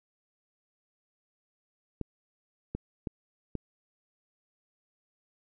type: clicks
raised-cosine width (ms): 3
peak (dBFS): -20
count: 4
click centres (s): 2.013 / 2.75 / 3.072 / 3.553
effects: none